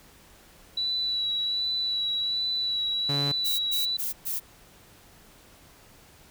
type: tone with vibrato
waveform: sine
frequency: 3939 Hz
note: B7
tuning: 5 cents flat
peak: -25 dBFS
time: 0.77-3.97 s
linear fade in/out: 5 ms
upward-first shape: sine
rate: 1.3 Hz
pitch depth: 21 cents each way
type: tone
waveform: sawtooth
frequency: 142 Hz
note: C#3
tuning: 42 cents sharp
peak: -24 dBFS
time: 3.09-3.32 s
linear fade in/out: 5 ms
type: noise bursts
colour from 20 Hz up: violet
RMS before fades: -30 dBFS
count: 4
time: 3.44-4.4 s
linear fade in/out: 20 ms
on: 150 ms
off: 120 ms
effects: pink hiss -54 dBFS RMS until 6.3 s